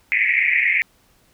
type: band-pass noise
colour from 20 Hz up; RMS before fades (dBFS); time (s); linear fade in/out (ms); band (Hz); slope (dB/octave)
white; -18; 0.12-0.82; 0; 1900 to 2400; 96
effects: pink hiss -58 dBFS RMS until 1.33 s